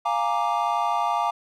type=chord; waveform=triangle; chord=Bb dominant seventh; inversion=second; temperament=equal; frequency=698.5 / 830.6 / 932.3 / 1174.7 Hz; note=F5 / Ab5 / Bb5 / D6; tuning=0 / 0 / 0 / 0 cents; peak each=-25 dBFS; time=0.05-1.31 s; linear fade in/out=10 ms; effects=none